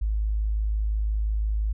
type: tone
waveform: sine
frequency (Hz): 52.9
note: G#1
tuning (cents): +33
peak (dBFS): -22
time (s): 0.01-1.73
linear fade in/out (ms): 10
effects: none